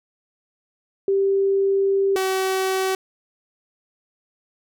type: tone pair in turn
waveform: sine / sawtooth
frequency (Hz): 392 / 379.7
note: G4 / F#4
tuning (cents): 0 / +45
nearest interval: minor second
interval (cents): 55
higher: first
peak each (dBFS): -16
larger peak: neither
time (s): 1.08-2.16 / 2.16-2.95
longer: first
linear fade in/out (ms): 2
effects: none